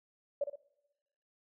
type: tone with echo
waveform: sine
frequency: 571 Hz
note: D5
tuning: 49 cents flat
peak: -28 dBFS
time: 0.41-0.44 s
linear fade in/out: 5 ms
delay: 59 ms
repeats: 2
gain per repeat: -7 dB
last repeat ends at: 0.558 s
effects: noise-tail reverb RT60 0.9 s tail -21 dB re dry